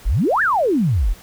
sine exponential two-way sweep, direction up then down, 34.65 to 1840 to 34.65 Hz, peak -14 dBFS, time 0.05-1.14 s, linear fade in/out 20 ms, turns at 0.42 s, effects pink hiss -44 dBFS RMS until 1.22 s

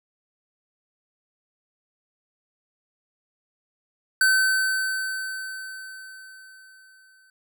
square tone with exponential decay, 1530 Hz, G6, 42 cents flat, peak -16 dBFS, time 4.21-7.3 s, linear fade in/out 2 ms, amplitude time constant 670 ms, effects none

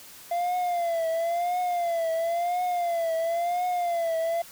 triangle tone with vibrato, 687 Hz, F5, 29 cents flat, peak -22 dBFS, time 0.31-4.42 s, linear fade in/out 5 ms, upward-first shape triangle, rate 0.97 Hz, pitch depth 99 cents each way, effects white hiss -47 dBFS RMS until 4.51 s

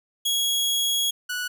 sawtooth tone pair in turn, 3322 / 1473.8 Hz, G#7 / F#6, 0 / -7 cents, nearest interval octave + major second, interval 1407 cents, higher first, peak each -18 / -23 dBFS, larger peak first, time 0.25-1.11 / 1.29-1.48 s, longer first, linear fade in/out 10 ms, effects none

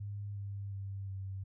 sine tone with pitch steps, 101.7 / 99.9 / 98.12 / 96.38 Hz, G#2 / G2 / G2 / G2, -36 / +33 / +2 / -29 cents, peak -38 dBFS, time 0-1.44 s, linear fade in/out 10 ms, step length 360 ms, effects none

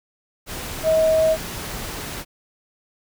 sine tone in noise, 637 Hz, D#5, 41 cents sharp, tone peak -14 dBFS, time 0.83-1.37 s, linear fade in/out 50 ms, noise pink, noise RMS -31 dBFS, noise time 0.46-2.25 s, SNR +14 dB, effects none

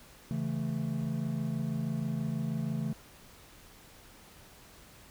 triangle chord, A major, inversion first, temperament equal, 138.59 / 164.81 / 220 Hz, C#3 / E3 / A3, 0 / 0 / 0 cents, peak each -33 dBFS, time 0.31-2.93 s, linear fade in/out 0 ms, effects pink hiss -55 dBFS RMS until 5.1 s

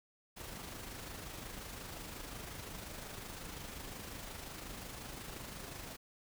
pink noise with amplitude modulation, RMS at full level -45 dBFS, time 0.36-5.97 s, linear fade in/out 20 ms, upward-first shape sine, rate 25.6 Hz, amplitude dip 40%, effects none

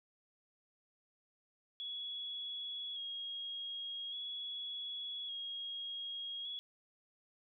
sine tone with vibrato, 3322 Hz, G#7, in tune, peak -40 dBFS, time 1.8-6.59 s, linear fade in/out 0 ms, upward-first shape square, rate 0.43 Hz, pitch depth 24 cents each way, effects none

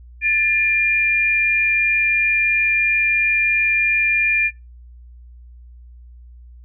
sine tone pair together, 1762.8 / 2401 Hz, A6 / D7, +3 / +38 cents, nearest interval perfect fourth, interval 535 cents, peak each -24 / -15 dBFS, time 0.21-4.51 s, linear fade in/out 50 ms, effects noise-tail reverb RT60 0.2 s tail -17 dB re dry + added 60 Hz sine -39 dBFS peak until 6.64 s

